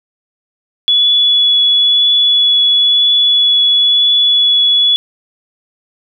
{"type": "tone with vibrato", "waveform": "sine", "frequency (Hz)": 3407, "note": "G#7", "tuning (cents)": 44, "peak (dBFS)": -7, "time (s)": [0.88, 4.96], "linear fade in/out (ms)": 0, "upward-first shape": "triangle", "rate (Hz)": 1, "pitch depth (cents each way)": 9, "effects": []}